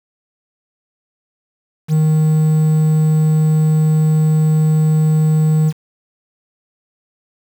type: tone with quantisation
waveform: triangle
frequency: 155.56 Hz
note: D#3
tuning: in tune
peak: -8 dBFS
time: 1.88-5.73 s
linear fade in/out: 50 ms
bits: 6
effects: none